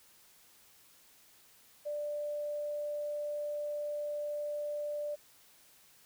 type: tone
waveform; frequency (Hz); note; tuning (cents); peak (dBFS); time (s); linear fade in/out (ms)
sine; 590; D5; +8; -34; 1.85-5.16; 20
effects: white hiss -62 dBFS RMS until 6.05 s